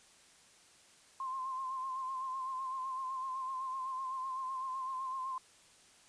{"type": "tone with vibrato", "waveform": "sine", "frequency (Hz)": 1049, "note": "C6", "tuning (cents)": 4, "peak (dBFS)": -36, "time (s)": [1.2, 5.38], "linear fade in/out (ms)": 2, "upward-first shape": "sine", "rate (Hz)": 7.9, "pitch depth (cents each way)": 42, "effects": ["white hiss -62 dBFS RMS until 6.08 s", "resampled to 22050 Hz"]}